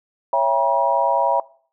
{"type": "chord", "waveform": "sine", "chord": "C# diminished seventh", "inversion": "none", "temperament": "just", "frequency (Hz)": [554.4, 665.2, 798.3, 957.9], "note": ["C#5", "E5", "G5", "Bb5"], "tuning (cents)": [0, 16, 31, 47], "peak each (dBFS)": [-22, -21, -23, -18], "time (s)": [0.33, 1.4], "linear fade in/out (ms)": 2, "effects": ["noise-tail reverb RT60 0.5 s tail -21 dB re dry"]}